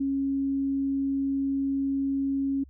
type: tone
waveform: sine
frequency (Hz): 274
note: C#4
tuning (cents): -20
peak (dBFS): -24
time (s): 0-2.64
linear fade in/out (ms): 10
effects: added 68 Hz sine -48 dBFS peak until 2.69 s